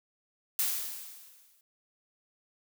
blue noise with exponential decay, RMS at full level -27 dBFS, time 0.59-1.61 s, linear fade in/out 1 ms, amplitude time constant 220 ms, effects none

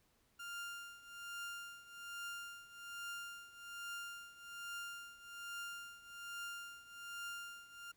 30% pulse tone with tremolo, 1400 Hz, F6, 4 cents sharp, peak -40 dBFS, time 0.39-7.92 s, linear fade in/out 10 ms, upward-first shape triangle, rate 1.2 Hz, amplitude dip 85%, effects pink hiss -75 dBFS RMS until 7.96 s

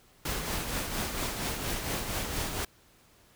pink noise with tremolo, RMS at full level -31 dBFS, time 0.25-2.65 s, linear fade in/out 5 ms, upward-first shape triangle, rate 4.3 Hz, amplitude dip 50%, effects pink hiss -61 dBFS RMS until 3.35 s

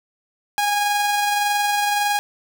sawtooth tone with amplitude modulation, 822 Hz, G#5, 18 cents flat, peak -13 dBFS, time 0.58-2.19 s, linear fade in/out 0 ms, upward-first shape sine, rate 21.7 Hz, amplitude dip 25%, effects none

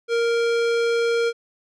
square tone, 466.2 Hz, A#4, in tune, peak -19 dBFS, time 0.08-1.33 s, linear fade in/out 50 ms, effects low-pass 5000 Hz 12 dB/octave

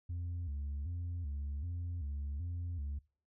sine tone with vibrato, 78.8 Hz, D#2, 23 cents sharp, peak -34 dBFS, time 0.09-2.99 s, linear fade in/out 10 ms, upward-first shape square, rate 1.3 Hz, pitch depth 170 cents each way, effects noise-tail reverb RT60 0.4 s tail -25 dB re dry + tanh soft clip ceiling -35 dBFS

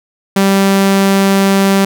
sawtooth tone, 195.5 Hz, G3, 4 cents flat, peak -4 dBFS, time 0.36-1.85 s, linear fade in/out 5 ms, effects none

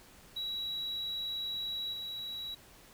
triangle tone with level steps, 3890 Hz, B7, 27 cents flat, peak -32 / -36 dBFS, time 0.36-2.55 s, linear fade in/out 10 ms, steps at 1.92 s, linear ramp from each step 20 ms, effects tanh soft clip ceiling -30 dBFS + pink hiss -57 dBFS RMS until 2.93 s

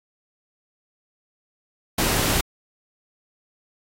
pink noise, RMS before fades -21 dBFS, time 1.98-2.41 s, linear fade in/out 5 ms, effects AAC 48 kbps

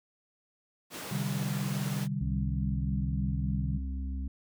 pink high-pass noise, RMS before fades -41 dBFS, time 0.9-2.08 s, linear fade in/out 50 ms, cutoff 200 Hz, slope 12 dB/octave
sine chord, C suspended second, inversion none, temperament equal with one note detuned, 130.81 / 150.53 / 196 Hz, C3 / D3 / G3, 0 / +43 / 0 cents, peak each -34 dBFS, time 1.11-3.78 s, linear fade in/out 10 ms
harmonic tone, 66.5 Hz, C2, 29 cents sharp, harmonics 1 / 3 / 4, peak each -32 / -44 / -44 dBFS, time 2.21-4.28 s, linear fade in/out 5 ms
effects none

